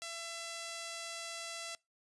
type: tone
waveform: 5% pulse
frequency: 671 Hz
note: E5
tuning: 31 cents sharp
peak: -30 dBFS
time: 0.02-1.75 s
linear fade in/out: 0 ms
effects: noise-tail reverb RT60 0.2 s tail -23 dB re dry + resampled to 24000 Hz